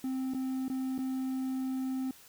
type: tone with dropouts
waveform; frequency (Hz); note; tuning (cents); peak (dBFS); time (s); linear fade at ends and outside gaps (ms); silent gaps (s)
triangle; 261.6; C4; 0; -29; 0.04-2.11; 2; 0.337-0.346 / 0.682-0.699 / 0.98-0.988
effects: white hiss -56 dBFS RMS until 2.28 s